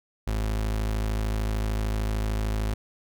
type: tone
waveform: 35% pulse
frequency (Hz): 53.3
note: G#1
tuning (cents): +46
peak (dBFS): -23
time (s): 0.27-2.74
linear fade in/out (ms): 5
effects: none